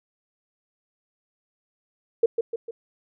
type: tone with echo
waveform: sine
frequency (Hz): 460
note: A#4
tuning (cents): -23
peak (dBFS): -13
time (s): 2.23-2.26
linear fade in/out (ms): 5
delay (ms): 150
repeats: 3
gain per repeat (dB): -6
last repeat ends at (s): 2.71
effects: none